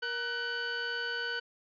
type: tone pair together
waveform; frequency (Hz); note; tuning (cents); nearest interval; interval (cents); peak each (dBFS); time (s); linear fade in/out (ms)
sawtooth; 472.5 / 1500; A#4 / F#6; +23 / +23; octave + minor sixth; 2000; -36 / -29; 0.02-1.4; 10
effects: resampled to 11025 Hz